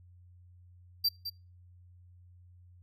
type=tone with echo; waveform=square; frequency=4699 Hz; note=D8; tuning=in tune; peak=-25 dBFS; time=1.04-1.09 s; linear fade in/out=10 ms; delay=210 ms; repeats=1; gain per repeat=-10 dB; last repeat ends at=1.3 s; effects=noise-tail reverb RT60 0.3 s tail -26 dB re dry + added 89 Hz sine -54 dBFS peak until 2.82 s